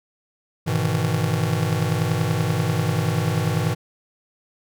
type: chord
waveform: square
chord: E major seventh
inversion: first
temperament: just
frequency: 103.01 / 123.61 / 154.51 / 164.81 Hz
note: G#2 / B2 / D#3 / E3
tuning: -14 / +2 / -12 / 0 cents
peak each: -26 dBFS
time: 0.66-3.75 s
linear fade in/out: 20 ms
effects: none